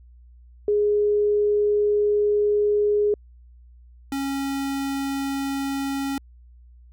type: tone pair in turn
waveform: sine / square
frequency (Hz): 415.3 / 274.8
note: G#4 / C#4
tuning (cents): 0 / -15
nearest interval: perfect fifth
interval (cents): 715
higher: first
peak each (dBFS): -17 / -25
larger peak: first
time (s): 0.68-3.14 / 4.12-6.18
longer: first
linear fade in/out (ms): 2
effects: added 60 Hz sine -46 dBFS peak until 6.92 s